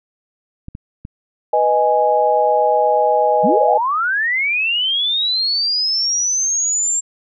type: clicks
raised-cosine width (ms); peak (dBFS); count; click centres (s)
5; -18; 3; 0.684 / 0.751 / 1.051
type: chord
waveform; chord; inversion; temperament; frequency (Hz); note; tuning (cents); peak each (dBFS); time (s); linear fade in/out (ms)
sine; G# minor; first; equal; 493.9 / 622.3 / 830.6; B4 / D#5 / G#5; 0 / 0 / 0; -18 / -16 / -15; 1.53-3.78; 5
type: linear sweep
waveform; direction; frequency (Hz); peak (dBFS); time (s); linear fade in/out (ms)
sine; up; 155.56 to 7459; -15; 3.43-7.01; 20
effects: none